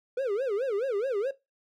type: tone with vibrato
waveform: triangle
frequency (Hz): 466.2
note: A#4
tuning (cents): 0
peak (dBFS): -24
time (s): 0.17-1.31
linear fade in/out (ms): 5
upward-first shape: sine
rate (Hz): 4.7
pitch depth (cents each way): 290
effects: noise-tail reverb RT60 0.2 s tail -17 dB re dry